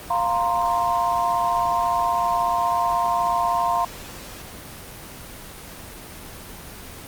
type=chord; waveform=sine; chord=F suspended fourth; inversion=none; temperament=just; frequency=698.5 / 931.3 / 1047.7 Hz; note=F5 / Bb5 / C6; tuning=0 / -2 / +2 cents; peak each=-23 dBFS; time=0.1-3.85 s; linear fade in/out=5 ms; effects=pink hiss -38 dBFS RMS until 7.07 s + Opus 24 kbps